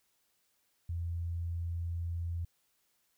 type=tone; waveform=sine; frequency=85 Hz; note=F2; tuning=46 cents flat; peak=-33 dBFS; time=0.89-2.45 s; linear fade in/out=5 ms; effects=white hiss -75 dBFS RMS until 3.17 s